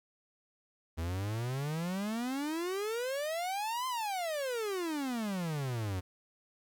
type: exponential two-way sweep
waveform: 45% pulse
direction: up then down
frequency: 79.3 to 1046.5 to 88.3 Hz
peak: -33 dBFS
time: 0.97-6.01 s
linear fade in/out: 20 ms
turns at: 3.87 s
effects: 11-bit